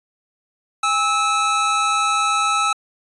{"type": "tone cluster", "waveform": "square", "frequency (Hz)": [814, 1302, 2595], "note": ["G#5", "E6", "E7"], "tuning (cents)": [-35, -22, -28], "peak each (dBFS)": [-26, -18, -27], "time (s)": [0.83, 2.73], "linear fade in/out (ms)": 5, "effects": ["resampled to 24000 Hz"]}